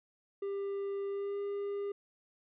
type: tone with pitch glide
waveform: triangle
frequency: 397.4 to 403.2 Hz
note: G4 to G4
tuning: +24 to +49 cents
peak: -32 dBFS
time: 0.42-1.92 s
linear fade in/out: 5 ms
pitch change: +25 cents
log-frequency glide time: 1.08-1.39 s
effects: resampled to 8000 Hz